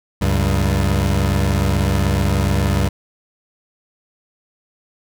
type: tone pair together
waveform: 25% pulse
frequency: 69.5 / 96.44 Hz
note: C#2 / G2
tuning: +5 / -28 cents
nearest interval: tritone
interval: 567 cents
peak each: -14 dBFS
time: 0.21-2.89 s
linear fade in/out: 10 ms
effects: none